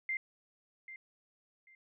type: tone with echo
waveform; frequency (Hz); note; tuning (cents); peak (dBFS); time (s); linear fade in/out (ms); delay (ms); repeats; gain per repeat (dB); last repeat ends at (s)
sine; 2093; C7; 0; -32; 0.09-0.17; 2; 790; 2; -13; 1.75
effects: none